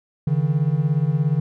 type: beating tone pair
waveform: triangle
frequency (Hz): 141.4 / 158.4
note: C#3 / D#3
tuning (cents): +35 / +31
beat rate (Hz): 17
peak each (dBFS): -18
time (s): 0.27-1.4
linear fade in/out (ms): 5
effects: none